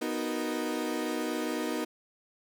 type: chord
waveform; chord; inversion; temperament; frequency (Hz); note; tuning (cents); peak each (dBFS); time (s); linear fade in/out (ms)
35% pulse; B major seventh; none; equal; 246.9 / 311.1 / 370 / 466.2; B3 / D#4 / F#4 / A#4; 0 / 0 / 0 / 0; -34 / -32 / -36 / -36; 0.01-1.85; 10
effects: none